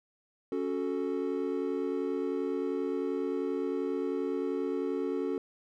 triangle chord, F# minor, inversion second, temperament equal, 277.2 / 370 / 440 Hz, C#4 / F#4 / A4, 0 / 0 / 0 cents, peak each -32 dBFS, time 0.52-5.38 s, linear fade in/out 2 ms, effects none

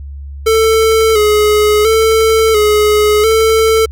square tone with vibrato, 432.9 Hz, A4, 28 cents flat, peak -8 dBFS, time 0.46-3.86 s, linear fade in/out 10 ms, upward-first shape square, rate 0.72 Hz, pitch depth 46 cents each way, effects added 70 Hz sine -24 dBFS peak until 3.91 s

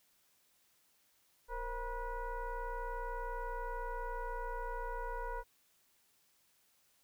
sine tone with frequency modulation, 466.9 Hz, A#4, 3 cents sharp, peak -37 dBFS, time 1.48-5.44 s, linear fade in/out 50 ms, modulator 497 Hz, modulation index 1.7, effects white hiss -72 dBFS RMS until 7.03 s

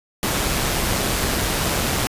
pink noise with amplitude modulation, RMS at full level -20 dBFS, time 0.23-2.07 s, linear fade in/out 0 ms, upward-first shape sine, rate 134 Hz, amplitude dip 30%, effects resampled to 32000 Hz

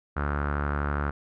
sawtooth tone with low-pass filter, 72.3 Hz, D2, 27 cents flat, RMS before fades -28 dBFS, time 0.16-1.11 s, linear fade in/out 10 ms, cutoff 1400 Hz, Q 5.4, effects none

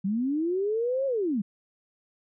sine linear two-way sweep, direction up then down, 184.3 to 554 to 184.3 Hz, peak -24 dBFS, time 0.04-1.42 s, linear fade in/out 10 ms, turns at 1.06 s, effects none

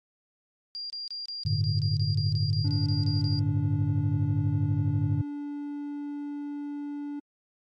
sine tone bursts, 4779 Hz, D8, 29 cents sharp, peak -33 dBFS, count 15, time 0.75-3.392 s, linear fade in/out 0 ms, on 150 ms, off 28 ms
sine chord, G suspended second, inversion none, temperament just, 98 / 110.25 / 147 Hz, G2 / A2 / D3, 0 / +4 / +2 cents, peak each -27 dBFS, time 1.45-5.22 s, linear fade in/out 10 ms
triangle tone, 289.4 Hz, D4, 25 cents flat, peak -30 dBFS, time 2.64-7.2 s, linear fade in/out 10 ms
effects tanh soft clip ceiling -15 dBFS + MP3 48 kbps

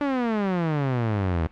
sawtooth exponential sweep, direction down, 293.7 to 77.78 Hz, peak -18 dBFS, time 0.01-1.47 s, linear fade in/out 0 ms, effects pink hiss -53 dBFS RMS until 1.51 s + low-pass 2000 Hz 12 dB/octave

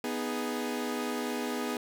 sawtooth chord, G# minor, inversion first, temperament equal, 246.9 / 311.1 / 415.3 Hz, B3 / D#4 / G#4, 0 / 0 / 0 cents, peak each -30 / -34 / -32 dBFS, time 0.04-1.77 s, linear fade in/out 2 ms, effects none

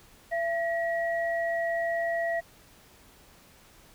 sine tone pair together, 674 / 1912.4 Hz, E5 / A#6, +38 / +44 cents, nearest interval octave + tritone, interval 1806 cents, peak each -27 / -32 dBFS, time 0.31-2.41 s, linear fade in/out 20 ms, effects pink hiss -56 dBFS RMS until 3.94 s

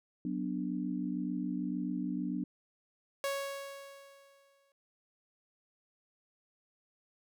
sine chord, B minor, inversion second, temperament equal, 185 / 246.9 / 293.7 Hz, F#3 / B3 / D4, 0 / 0 / 0 cents, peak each -37 dBFS, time 0.25-2.44 s, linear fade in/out 2 ms
sawtooth tone with exponential decay, 554.4 Hz, C#5, in tune, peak -27 dBFS, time 3.24-4.72 s, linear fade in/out 1 ms, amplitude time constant 320 ms
effects none

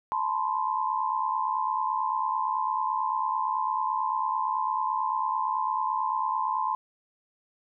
sine tone cluster, 874 / 979 / 1048 Hz, A5 / B5 / C6, -12 / -15 / +2 cents, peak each -30 / -31 / -28 dBFS, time 0.12-6.75 s, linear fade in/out 0 ms, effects none

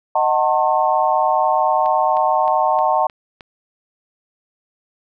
sine chord, D# diminished seventh, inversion none, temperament just, 622.3 / 746.7 / 896 / 1075.3 Hz, D#5 / F#5 / A5 / C6, 0 / +16 / +31 / +47 cents, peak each -20 / -18 / -18 / -21 dBFS, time 0.15-3.07 s, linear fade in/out 5 ms
click train, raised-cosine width 0.3 ms, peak -21 dBFS, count 6, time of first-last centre 1.86-3.408 s, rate 3.23 Hz
effects none

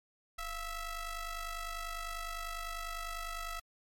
sawtooth ring-modulated tone, 663 Hz, E5, 10 cents sharp, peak -31 dBFS, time 0.38-3.6 s, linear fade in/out 10 ms, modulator 638 Hz, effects MP3 64 kbps

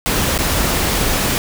pink noise with dropouts, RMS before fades -17 dBFS, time 0.06-1.38 s, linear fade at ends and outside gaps 0 ms, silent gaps 0.378-0.388 s, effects none

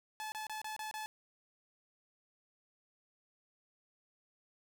sawtooth tone bursts, 863 Hz, A5, 34 cents flat, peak -36 dBFS, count 6, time 0.2-1.06 s, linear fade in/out 0 ms, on 120 ms, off 28 ms, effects none

